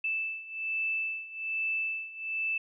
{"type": "beating tone pair", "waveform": "sine", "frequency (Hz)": [2637, 2638.2], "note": ["E7", "E7"], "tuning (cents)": [0, 1], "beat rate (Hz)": 1.2, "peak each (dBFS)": [-35, -32], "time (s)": [0.04, 2.58], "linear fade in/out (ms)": 5, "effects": []}